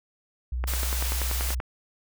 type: tone with vibrato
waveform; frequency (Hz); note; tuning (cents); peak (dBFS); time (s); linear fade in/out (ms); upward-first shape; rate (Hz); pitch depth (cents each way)
sine; 61.74; B1; 0; -26; 0.52-1.6; 5; sine; 14; 16
type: click train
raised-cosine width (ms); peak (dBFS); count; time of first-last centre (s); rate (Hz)
0.5; -16; 11; 0.64-1.602; 10.4
type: high-pass noise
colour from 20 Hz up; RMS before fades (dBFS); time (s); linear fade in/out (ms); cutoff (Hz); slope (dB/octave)
white; -32; 0.67-1.55; 10; 410; 12
effects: none